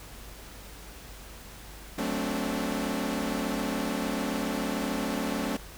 sawtooth chord, D dominant seventh, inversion first, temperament equal with one note detuned, 185 / 220 / 261.6 / 288.5 Hz, F#3 / A3 / C4 / D4, 0 / 0 / 0 / -31 cents, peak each -32 / -29 / -30 / -30 dBFS, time 1.98-5.57 s, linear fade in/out 5 ms, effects added 50 Hz sine -47 dBFS peak until 5.77 s + pink hiss -47 dBFS RMS until 5.77 s

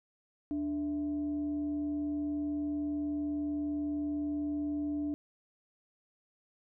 sine tone with frequency modulation, 293.4 Hz, D4, 2 cents flat, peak -31 dBFS, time 0.51-5.14 s, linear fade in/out 0 ms, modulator 369 Hz, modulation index 0.26, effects none

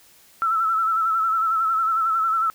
sine tone with vibrato, 1322 Hz, E6, 5 cents sharp, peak -18 dBFS, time 0.42-2.5 s, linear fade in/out 0 ms, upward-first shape sine, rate 11 Hz, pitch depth 50 cents each way, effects white hiss -53 dBFS RMS until 2.54 s

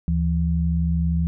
sine tone pair together, 74.9 / 167.27 Hz, D2 / E3, +35 / +26 cents, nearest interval octave + major second, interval 1391 cents, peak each -21 dBFS, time 0.08-1.27 s, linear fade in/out 0 ms, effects none

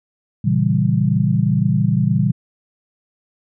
sine chord, A# diminished seventh, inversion none, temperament equal, 116.54 / 138.59 / 164.81 / 196 Hz, A#2 / C#3 / E3 / G3, 0 / 0 / 0 / 0 cents, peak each -19 dBFS, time 0.44-2.32 s, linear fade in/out 10 ms, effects none

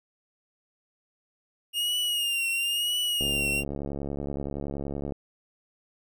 45% pulse tone with vibrato, 2836 Hz, F7, 26 cents sharp, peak -25 dBFS, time 1.73-3.64 s, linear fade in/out 50 ms, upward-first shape triangle, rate 0.99 Hz, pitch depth 76 cents each way
click train, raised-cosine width 2 ms, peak -20 dBFS, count 136, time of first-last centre 3.21-5.122 s, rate 70.6 Hz
effects none

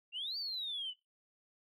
sine exponential two-way sweep, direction up then down, 2700 to 4677 to 2929 Hz, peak -36 dBFS, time 0.12-0.94 s, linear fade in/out 50 ms, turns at 0.38 s, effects noise-tail reverb RT60 0.2 s tail -19 dB re dry + tanh soft clip ceiling -32 dBFS

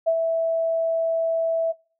sine tone with ADSR envelope, 657 Hz, E5, 6 cents flat, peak -15 dBFS, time 0.06-1.73 s, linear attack 21 ms, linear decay 64 ms, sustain -4 dB, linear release 24 ms, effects noise-tail reverb RT60 0.4 s tail -25 dB re dry

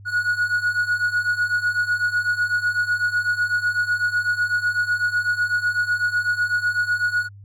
triangle beating tone pair, 1451 / 1459 Hz, F#6 / F#6, -34 / -25 cents, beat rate 8 Hz, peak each -22 / -19 dBFS, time 0.05-7.29 s, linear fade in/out 50 ms, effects added 100 Hz sine -40 dBFS peak until 7.44 s

